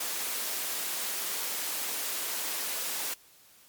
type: high-pass noise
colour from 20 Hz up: white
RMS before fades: -33 dBFS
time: 0-3.14 s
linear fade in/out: 5 ms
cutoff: 290 Hz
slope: 12 dB/octave
effects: white hiss -58 dBFS RMS until 3.68 s + MP3 96 kbps